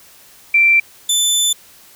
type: tone pair in turn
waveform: sine / 20% pulse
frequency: 2349 / 3520 Hz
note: D7 / A7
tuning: 0 / 0 cents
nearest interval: perfect fifth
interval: 700 cents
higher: second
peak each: -8 / -7 dBFS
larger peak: second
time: 0.54-0.8 / 1.09-1.53 s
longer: second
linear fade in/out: 5 ms
effects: white hiss -45 dBFS RMS until 1.95 s